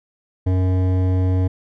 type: tone with hard clipping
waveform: triangle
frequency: 92.5 Hz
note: F#2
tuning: in tune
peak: -17 dBFS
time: 0.46-1.48 s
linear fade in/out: 10 ms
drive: 17 dB
effects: none